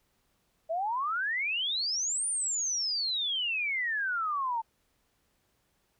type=exponential two-way sweep; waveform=sine; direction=up then down; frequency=628 to 9397 to 885 Hz; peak=-28 dBFS; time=0.69-4.62 s; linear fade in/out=20 ms; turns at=2.27 s; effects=pink hiss -73 dBFS RMS until 5.99 s